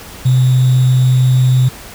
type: tone with sample-and-hold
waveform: sine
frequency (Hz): 128.1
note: C3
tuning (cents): -36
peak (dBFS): -7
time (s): 0.25-1.69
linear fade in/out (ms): 10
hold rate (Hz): 3675
effects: pink hiss -33 dBFS RMS until 1.94 s